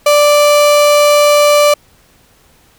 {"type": "tone", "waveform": "35% pulse", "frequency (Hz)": 587.3, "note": "D5", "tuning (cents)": 0, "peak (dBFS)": -4, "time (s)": [0.06, 1.74], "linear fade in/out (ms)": 5, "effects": ["pink hiss -49 dBFS RMS until 2.78 s"]}